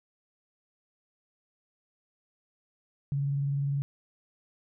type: tone with vibrato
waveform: sine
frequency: 140.4 Hz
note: C#3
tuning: 22 cents sharp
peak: -26 dBFS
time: 3.12-3.82 s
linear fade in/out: 0 ms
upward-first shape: sine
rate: 20 Hz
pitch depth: 47 cents each way
effects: none